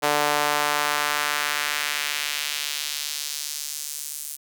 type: tone with high-pass filter sweep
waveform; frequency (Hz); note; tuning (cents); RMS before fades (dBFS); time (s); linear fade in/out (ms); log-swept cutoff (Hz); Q
sawtooth; 147.4; D3; +7; -26; 0.02-4.37; 20; 620 to 9000; 1.1
effects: none